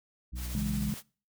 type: harmonic tone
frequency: 61.6 Hz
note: B1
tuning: 4 cents flat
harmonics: 1 / 2 / 3 / 4 / 5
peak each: -35 / -49 / -47 / -58 / -55 dBFS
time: 0.32-0.91 s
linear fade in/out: 20 ms
type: noise with tremolo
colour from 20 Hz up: white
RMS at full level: -42 dBFS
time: 0.35-1.03 s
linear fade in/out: 50 ms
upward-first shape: triangle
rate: 13 Hz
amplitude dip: 35%
type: chord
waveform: sine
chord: C# minor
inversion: none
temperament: equal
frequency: 138.59 / 164.81 / 207.7 Hz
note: C#3 / E3 / G#3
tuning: 0 / 0 / 0 cents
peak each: -36 / -37 / -31 dBFS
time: 0.55-0.94 s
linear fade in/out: 0 ms
effects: noise-tail reverb RT60 0.4 s tail -24 dB re dry